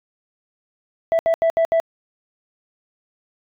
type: tone bursts at uneven times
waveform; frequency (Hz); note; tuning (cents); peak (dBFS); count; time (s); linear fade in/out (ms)
sine; 659.3; E5; 0; -11; 5; 1.12-1.19 / 1.26-1.34 / 1.42-1.5 / 1.57-1.65 / 1.72-1.8; 0
effects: tanh soft clip ceiling -13 dBFS